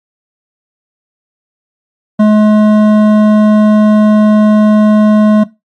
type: tone with hard clipping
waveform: sine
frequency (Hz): 212.6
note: G#3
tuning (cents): +41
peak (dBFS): -5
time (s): 2.19-5.44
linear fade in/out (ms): 10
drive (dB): 11
effects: noise-tail reverb RT60 0.2 s tail -17 dB re dry + MP3 64 kbps